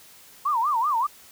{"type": "tone with vibrato", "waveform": "sine", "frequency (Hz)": 1046.5, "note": "C6", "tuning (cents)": 0, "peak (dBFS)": -20, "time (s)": [0.45, 1.07], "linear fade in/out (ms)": 10, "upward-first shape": "sine", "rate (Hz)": 5.2, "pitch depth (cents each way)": 270, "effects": ["white hiss -50 dBFS RMS until 1.31 s"]}